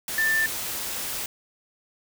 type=tone in noise; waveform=sine; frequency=1777 Hz; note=A6; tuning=17 cents sharp; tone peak=-20 dBFS; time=0.18-0.46 s; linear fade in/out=2 ms; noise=white; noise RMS=-31 dBFS; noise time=0.08-1.26 s; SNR=+8 dB; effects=none